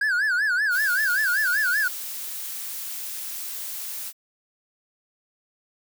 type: tone with vibrato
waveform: triangle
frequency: 1580 Hz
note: G6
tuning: 13 cents sharp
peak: -18 dBFS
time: 0.01-1.88 s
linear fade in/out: 5 ms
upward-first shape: sine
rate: 5.2 Hz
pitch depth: 180 cents each way
type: noise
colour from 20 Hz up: blue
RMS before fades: -33 dBFS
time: 0.7-4.13 s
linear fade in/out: 50 ms
effects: none